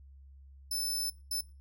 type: tone bursts at uneven times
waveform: 20% pulse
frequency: 5274 Hz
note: E8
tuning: in tune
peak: -26 dBFS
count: 2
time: 0.71-1.1 / 1.31-1.41 s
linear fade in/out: 5 ms
effects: noise-tail reverb RT60 0.3 s tail -21 dB re dry + added 68 Hz sine -51 dBFS peak until 1.6 s